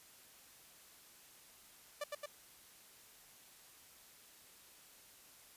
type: tone with echo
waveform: sawtooth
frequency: 587.3 Hz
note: D5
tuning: in tune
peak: -34 dBFS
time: 2.01-2.04 s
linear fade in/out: 5 ms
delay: 110 ms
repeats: 2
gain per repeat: -2 dB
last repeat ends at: 2.26 s
effects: white hiss -61 dBFS RMS until 5.56 s + resampled to 32000 Hz